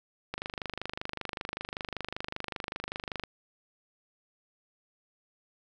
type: click train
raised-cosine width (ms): 0.3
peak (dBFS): -18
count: 74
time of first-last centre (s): 0.34-3.237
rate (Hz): 25.2
effects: none